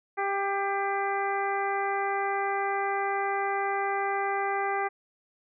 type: harmonic tone with a mistuned harmonic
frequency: 395.8 Hz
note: G4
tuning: 17 cents sharp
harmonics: 1 / 2 / 3 / 4 / 5 / 6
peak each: -32 / -29 / -34 / -36 / -35 / -43 dBFS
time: 0.17-4.89 s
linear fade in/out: 20 ms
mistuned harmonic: 5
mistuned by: +26 cents
effects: none